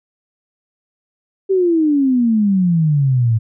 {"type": "exponential sweep", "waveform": "sine", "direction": "down", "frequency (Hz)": [392.7, 108.9], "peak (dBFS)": -11, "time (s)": [1.49, 3.39], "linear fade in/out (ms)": 20, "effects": []}